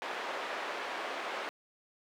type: band-pass noise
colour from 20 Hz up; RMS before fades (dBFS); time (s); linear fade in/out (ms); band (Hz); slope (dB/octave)
pink; -38; 0.02-1.49; 0; 480 to 2400; 12
effects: high-pass 300 Hz 12 dB/octave